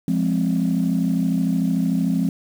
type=chord; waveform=sine; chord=F minor; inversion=none; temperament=equal; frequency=174.61 / 207.7 / 261.6 Hz; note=F3 / Ab3 / C4; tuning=0 / 0 / 0 cents; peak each=-20 / -22 / -21 dBFS; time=0.08-2.29 s; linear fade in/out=2 ms; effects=tanh soft clip ceiling -11 dBFS + 7-bit